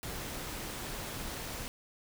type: noise with amplitude modulation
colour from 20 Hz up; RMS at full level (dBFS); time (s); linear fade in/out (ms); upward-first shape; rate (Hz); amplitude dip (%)
pink; -38; 0.03-1.68; 0; sine; 239; 45
effects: none